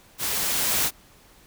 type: noise with level ramp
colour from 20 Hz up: white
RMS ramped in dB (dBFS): -27 to -22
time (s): 0.18-0.91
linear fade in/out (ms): 50
effects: pink hiss -54 dBFS RMS until 1.46 s